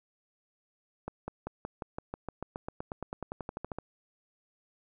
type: accelerating click train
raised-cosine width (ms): 1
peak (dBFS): -22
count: 23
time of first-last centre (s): 1.08-3.786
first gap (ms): 200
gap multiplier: 0.95
effects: none